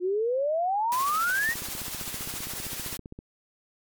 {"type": "exponential sweep", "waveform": "sine", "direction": "up", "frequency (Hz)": [349.2, 1943], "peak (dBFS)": -23, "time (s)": [0, 1.55], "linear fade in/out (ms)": 50}
{"type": "noise with tremolo", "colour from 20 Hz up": "white", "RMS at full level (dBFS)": -33, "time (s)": [0.92, 2.97], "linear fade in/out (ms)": 0, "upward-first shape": "triangle", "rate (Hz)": 14, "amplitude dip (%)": 45}
{"type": "click train", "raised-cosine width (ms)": 3, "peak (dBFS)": -27, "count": 27, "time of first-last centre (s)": [1.49, 3.189], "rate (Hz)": 15.3}
{"effects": ["MP3 96 kbps"]}